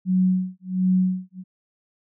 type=tone with tremolo; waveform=sine; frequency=185 Hz; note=F#3; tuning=in tune; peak=-15 dBFS; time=0.05-1.44 s; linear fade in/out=50 ms; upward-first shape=sine; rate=1.4 Hz; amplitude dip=100%; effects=none